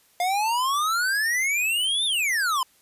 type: exponential two-way sweep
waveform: square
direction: up then down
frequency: 698.5 to 3664 to 993 Hz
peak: -22 dBFS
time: 0.2-2.63 s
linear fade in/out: 2 ms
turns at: 2.05 s
effects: white hiss -60 dBFS RMS until 2.81 s + resampled to 32000 Hz